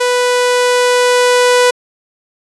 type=tone with level ramp; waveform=sawtooth; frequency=493.9 Hz; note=B4; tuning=in tune; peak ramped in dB=-7 to -3 dBFS; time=0-1.71 s; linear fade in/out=10 ms; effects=resampled to 24000 Hz